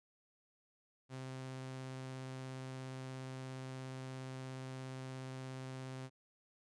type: tone with vibrato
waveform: sawtooth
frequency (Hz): 130.81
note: C3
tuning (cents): 0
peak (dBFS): -40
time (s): 1.09-6.1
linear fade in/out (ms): 50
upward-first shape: sine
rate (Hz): 17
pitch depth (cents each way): 8
effects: resampled to 22050 Hz